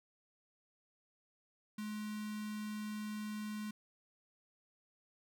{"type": "tone with notch filter", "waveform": "square", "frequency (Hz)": 212, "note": "G#3", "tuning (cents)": 36, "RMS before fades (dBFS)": -42, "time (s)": [1.78, 3.71], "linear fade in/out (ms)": 5, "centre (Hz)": 630, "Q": 2, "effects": []}